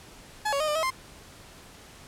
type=tone with pitch steps; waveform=30% pulse; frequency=852 / 559 / 617 / 599 / 640 / 1049 Hz; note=G#5 / C#5 / D#5 / D5 / D#5 / C6; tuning=+44 / +14 / -15 / +34 / +49 / +4 cents; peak=-22 dBFS; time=0.45-0.906 s; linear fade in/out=10 ms; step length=76 ms; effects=pink hiss -49 dBFS RMS until 2.07 s + low-pass 11000 Hz 12 dB/octave